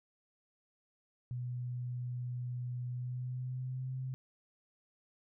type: tone with pitch glide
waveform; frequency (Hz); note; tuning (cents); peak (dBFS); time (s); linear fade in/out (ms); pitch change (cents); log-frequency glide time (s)
sine; 123.47 to 130.06; B2 to C3; 0 to -10; -36; 1.31-4.14; 0; +90; 2.89-3.94
effects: none